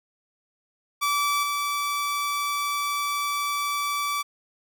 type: tone with level steps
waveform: sawtooth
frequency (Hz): 1156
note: D6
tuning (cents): -28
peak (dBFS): -18 / -21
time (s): 1.01-4.23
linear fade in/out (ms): 20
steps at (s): 1.43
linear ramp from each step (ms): 2
effects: none